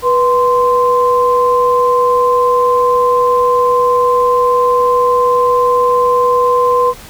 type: tone pair together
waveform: sine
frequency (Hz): 490 / 1038.3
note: B4 / C6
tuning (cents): -14 / -14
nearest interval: octave + minor second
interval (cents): 1300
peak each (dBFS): -11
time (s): 0.02-6.94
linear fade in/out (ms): 50
effects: pink hiss -35 dBFS RMS until 7.09 s